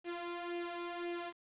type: tone with flanger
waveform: sawtooth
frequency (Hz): 346.7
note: F4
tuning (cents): -13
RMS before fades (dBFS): -41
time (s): 0.04-1.33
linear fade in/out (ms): 50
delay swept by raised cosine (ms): 0.37 to 2.07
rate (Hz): 1.9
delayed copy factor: +0.65
effects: resampled to 8000 Hz + 10-bit